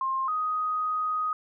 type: tone pair in turn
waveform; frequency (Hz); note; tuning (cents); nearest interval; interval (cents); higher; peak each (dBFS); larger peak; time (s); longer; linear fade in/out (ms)
sine; 1060 / 1250.4; C6 / D#6; +22 / +8; minor third; 286; second; -25; neither; 0.01-0.28 / 0.28-1.33; second; 2
effects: none